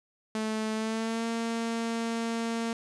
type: tone with pitch glide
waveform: sawtooth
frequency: 218.1 to 229.5 Hz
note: A3 to A#3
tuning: -15 to -27 cents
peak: -25 dBFS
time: 0.35-2.73 s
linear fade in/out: 2 ms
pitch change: +88 cents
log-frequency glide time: 0.74-1.25 s
effects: resampled to 22050 Hz + 9-bit